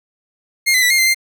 sawtooth tone with pitch steps, 2129 / 2028 / 1969 / 2125 / 2078 / 2099 Hz, C7 / B6 / B6 / C7 / C7 / C7, +30 / +45 / -6 / +26 / -12 / +5 cents, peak -8 dBFS, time 0.66-1.146 s, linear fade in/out 20 ms, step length 81 ms, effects none

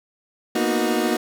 30% pulse chord, B major seventh, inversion third, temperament equal with one note detuned, 233.1 / 246.9 / 311.1 / 364.3 Hz, A#3 / B3 / D#4 / F#4, 0 / 0 / 0 / -27 cents, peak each -22 / -25 / -22 / -21 dBFS, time 0.55-1.17 s, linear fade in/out 5 ms, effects none

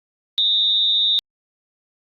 sine tone with amplitude modulation, 3699 Hz, A#7, 14 cents flat, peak -11 dBFS, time 0.38-1.19 s, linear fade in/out 0 ms, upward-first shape sine, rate 214 Hz, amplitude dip 85%, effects Opus 48 kbps

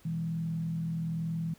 sine tone with frequency modulation, 164 Hz, E3, 9 cents flat, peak -30 dBFS, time 0.05-1.54 s, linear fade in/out 5 ms, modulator 41.1 Hz, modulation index 0.49, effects pink hiss -61 dBFS RMS until 1.58 s

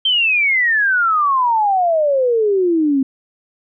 sine exponential sweep, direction down, 3166 to 261.6 Hz, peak -12 dBFS, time 0.05-3.03 s, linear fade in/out 5 ms, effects none

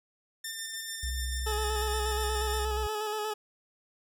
10% pulse tone with tremolo, 1797 Hz, A6, 36 cents sharp, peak -26 dBFS, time 0.44-2.65 s, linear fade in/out 5 ms, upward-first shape square, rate 6.8 Hz, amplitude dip 25%
sine tone with pitch glide, 64 to 64.48 Hz, C2 to C2, -38 to -25 cents, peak -31 dBFS, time 1.03-2.87 s, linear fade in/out 5 ms, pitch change +13 cents, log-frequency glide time 2.42-2.62 s
20% pulse tone with vibrato, 426.1 Hz, G#4, 44 cents sharp, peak -26 dBFS, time 1.46-3.34 s, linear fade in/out 10 ms, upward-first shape square, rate 8.4 Hz, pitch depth 25 cents each way
effects none

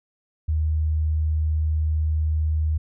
sine tone, 77.78 Hz, D#2, in tune, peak -19 dBFS, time 0.48-2.78 s, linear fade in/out 10 ms, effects none

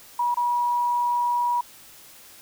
sine tone with dropouts, 965 Hz, B5, 40 cents flat, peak -20 dBFS, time 0.19-1.61 s, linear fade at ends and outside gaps 5 ms, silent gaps 0.344-0.37 s, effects white hiss -48 dBFS RMS until 2.41 s

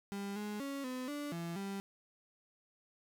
35% pulse tone with pitch steps, 199.6 / 208.8 / 277.5 / 254.4 / 291.2 / 169.1 / 197.1 Hz, G3 / G#3 / C#4 / C4 / D4 / E3 / G3, +32 / +10 / +2 / -48 / -15 / +44 / +10 cents, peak -37 dBFS, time 0.12-1.8 s, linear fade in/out 0 ms, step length 240 ms, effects none

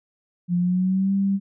sine tone with pitch glide, 176 to 196.42 Hz, F3 to G3, +14 to +4 cents, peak -18 dBFS, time 0.48-1.4 s, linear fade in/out 50 ms, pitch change +190 cents, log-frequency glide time 0.58-1.13 s, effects none

